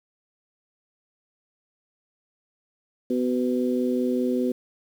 harmonic tone, 125 Hz, B2, 21 cents sharp, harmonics 2 / 3 / 4, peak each -23 / -27 / -29 dBFS, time 3.1-4.52 s, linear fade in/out 5 ms, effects 8-bit

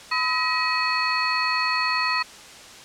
sine tone cluster, 1007 / 1277 / 1916 / 2532 / 4379 Hz, B5 / D#6 / A#6 / D#7 / C#8, +33 / +45 / +47 / +30 / -22 cents, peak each -27 dBFS, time 0.11-2.23 s, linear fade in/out 10 ms, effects white hiss -43 dBFS RMS until 2.84 s + low-pass 7000 Hz 12 dB/octave

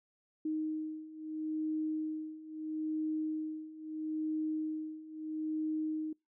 sine beating tone pair, 311.1 / 311.86 Hz, D#4 / D#4, 0 / +4 cents, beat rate 0.76 Hz, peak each -39 / -36 dBFS, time 0.45-6.13 s, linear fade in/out 5 ms, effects noise-tail reverb RT60 0.2 s tail -26 dB re dry

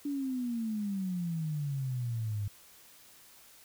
sine exponential sweep, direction down, 291 to 100.1 Hz, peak -31 dBFS, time 0.05-2.48 s, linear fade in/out 5 ms, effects white hiss -57 dBFS RMS until 3.64 s

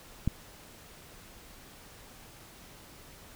click, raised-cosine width 5 ms, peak -14 dBFS, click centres 0.276 s, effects pink hiss -52 dBFS RMS until 3.35 s

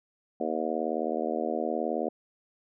harmonic tone, 79.1 Hz, D#2, 29 cents sharp, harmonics 3 / 4 / 5 / 6 / 7 / 8 / 9, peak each -35 / -35 / -35 / -35 / -35 / -35 / -35 dBFS, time 0.4-2.09 s, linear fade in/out 5 ms, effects none

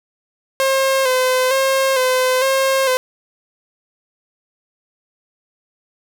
sawtooth tone with vibrato, 523.3 Hz, C5, in tune, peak -10 dBFS, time 0.6-2.97 s, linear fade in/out 0 ms, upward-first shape square, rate 1.1 Hz, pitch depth 39 cents each way, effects none

